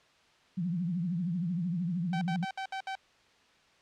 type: tone with vibrato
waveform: sine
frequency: 174.61 Hz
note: F3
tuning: in tune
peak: -29 dBFS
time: 0.57-2.45 s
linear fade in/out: 10 ms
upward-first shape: triangle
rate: 13 Hz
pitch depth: 170 cents each way
type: tone bursts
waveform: sawtooth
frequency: 770 Hz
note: G5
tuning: 31 cents flat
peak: -30 dBFS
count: 6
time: 2.13-2.953 s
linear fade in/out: 2 ms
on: 83 ms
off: 65 ms
effects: white hiss -63 dBFS RMS until 3.81 s + low-pass 4000 Hz 12 dB/octave